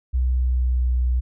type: tone with pitch glide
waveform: sine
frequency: 63 to 61.95 Hz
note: B1 to B1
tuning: +35 to +6 cents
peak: -17 dBFS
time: 0.13-1.21 s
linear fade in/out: 20 ms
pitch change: -29 cents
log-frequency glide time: 0.3-0.9 s
effects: none